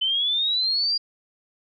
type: exponential sweep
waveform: sine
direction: up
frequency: 3034 to 4833 Hz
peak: -20 dBFS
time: 0.01-0.98 s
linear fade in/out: 10 ms
effects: none